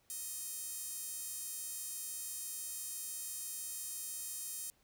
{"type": "tone with high-pass filter", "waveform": "sawtooth", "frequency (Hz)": 626, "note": "D#5", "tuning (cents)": 10, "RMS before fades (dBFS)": -43, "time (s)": [0.1, 4.7], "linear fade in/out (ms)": 0, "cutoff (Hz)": 8700, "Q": 1.7, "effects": ["pink hiss -72 dBFS RMS until 4.83 s"]}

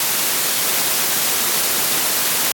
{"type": "noise", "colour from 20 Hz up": "white", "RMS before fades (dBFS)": -18, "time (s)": [0, 2.52], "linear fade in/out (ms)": 2, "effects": ["high-pass 150 Hz 12 dB/octave", "AAC 64 kbps"]}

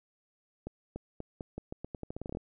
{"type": "accelerating click train", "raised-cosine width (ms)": 2, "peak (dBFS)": -25, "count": 17, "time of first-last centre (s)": [0.67, 2.371], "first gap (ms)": 290, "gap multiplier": 0.84, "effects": []}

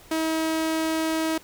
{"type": "tone", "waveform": "sawtooth", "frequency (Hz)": 320, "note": "D#4", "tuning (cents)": 49, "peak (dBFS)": -19, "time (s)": [0.11, 1.38], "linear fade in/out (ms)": 5, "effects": ["pink hiss -50 dBFS RMS until 1.43 s"]}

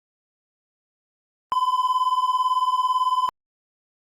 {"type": "beating tone pair", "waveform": "triangle", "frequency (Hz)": [1008, 1026], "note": ["B5", "C6"], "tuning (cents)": [35, -34], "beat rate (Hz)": 18, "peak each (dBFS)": [-19, -21], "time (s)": [1.52, 3.29], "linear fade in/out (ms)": 0, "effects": ["Opus 32 kbps"]}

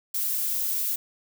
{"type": "noise", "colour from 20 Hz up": "violet", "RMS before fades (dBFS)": -27, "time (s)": [0.14, 0.96], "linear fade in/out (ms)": 5, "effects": []}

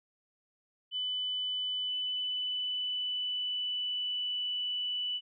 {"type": "tone with pitch glide", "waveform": "sine", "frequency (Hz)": [3000, 2972], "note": ["F#7", "F#7"], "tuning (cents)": [23, 7], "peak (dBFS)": -31, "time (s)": [0.91, 5.21], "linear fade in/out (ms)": 50, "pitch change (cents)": -16, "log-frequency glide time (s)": [1.78, 4.51], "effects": []}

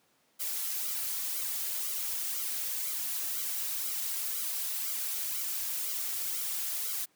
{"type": "noise with flanger", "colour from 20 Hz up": "blue", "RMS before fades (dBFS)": -34, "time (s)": [0.39, 7.06], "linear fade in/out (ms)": 20, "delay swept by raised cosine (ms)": [1.1, 3.4], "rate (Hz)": 2, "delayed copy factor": -0.75, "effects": ["pink hiss -69 dBFS RMS until 7.15 s", "high-pass 200 Hz 12 dB/octave"]}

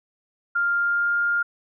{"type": "tone with pitch glide", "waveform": "sine", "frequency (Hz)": [1399, 1407.1], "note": ["F6", "F6"], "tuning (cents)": [3, 13], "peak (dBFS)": -19, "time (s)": [0.55, 1.43], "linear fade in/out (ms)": 10, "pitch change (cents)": 10, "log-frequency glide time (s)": [0.73, 1.19], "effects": []}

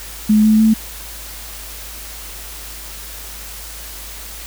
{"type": "tone with pitch steps", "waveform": "sine", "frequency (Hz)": [213.6, 216.8, 220.1], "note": ["G#3", "A3", "A3"], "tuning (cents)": [49, -25, 1], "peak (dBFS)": -8, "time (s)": [0.29, 0.74], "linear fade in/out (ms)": 10, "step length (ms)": 150, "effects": ["added 52 Hz sine -35 dBFS peak until 4.46 s", "white hiss -33 dBFS RMS until 4.46 s"]}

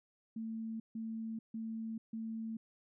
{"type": "tone bursts", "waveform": "sine", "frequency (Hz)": 223.7, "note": "A3", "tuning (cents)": 29, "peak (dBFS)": -38, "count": 4, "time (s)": [0.36, 2.57], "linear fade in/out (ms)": 5, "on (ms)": 440, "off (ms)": 150, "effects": []}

